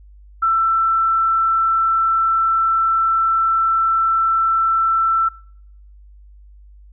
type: tone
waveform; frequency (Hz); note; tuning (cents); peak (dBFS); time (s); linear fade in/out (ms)
sine; 1335; E6; +22; -13; 0.42-5.29; 10
effects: noise-tail reverb RT60 0.7 s tail -26 dB re dry + added 50 Hz sine -41 dBFS peak until 6.92 s